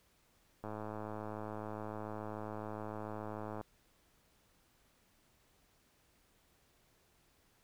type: click train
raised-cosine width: 1 ms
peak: -29 dBFS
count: 319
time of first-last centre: 0.64-3.612 s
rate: 107 Hz
effects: pink hiss -71 dBFS RMS until 7.63 s